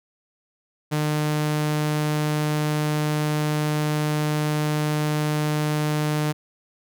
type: tone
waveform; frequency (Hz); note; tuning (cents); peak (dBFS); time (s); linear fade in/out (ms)
sawtooth; 151.2; D#3; -49; -17; 0.91-6.33; 20
effects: none